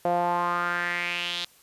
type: tone with band-pass filter sweep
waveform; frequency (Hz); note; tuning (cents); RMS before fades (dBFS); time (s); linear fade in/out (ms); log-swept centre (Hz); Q
sawtooth; 174.61; F3; 0; -27; 0.05-1.45; 2; 630 to 3800; 4
effects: white hiss -57 dBFS RMS until 1.62 s + resampled to 32000 Hz